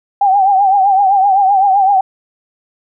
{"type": "tone with vibrato", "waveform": "sine", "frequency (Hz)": 784, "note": "G5", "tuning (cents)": 0, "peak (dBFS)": -7, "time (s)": [0.21, 2.01], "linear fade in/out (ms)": 5, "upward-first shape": "triangle", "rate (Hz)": 7.8, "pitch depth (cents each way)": 94, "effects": []}